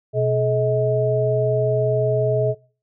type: tone cluster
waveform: sine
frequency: 124.9 / 427.2 / 635 Hz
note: B2 / G#4 / D#5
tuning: +20 / +49 / +35 cents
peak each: -21 dBFS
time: 0.13-2.55 s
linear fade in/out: 50 ms
effects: noise-tail reverb RT60 0.4 s tail -21 dB re dry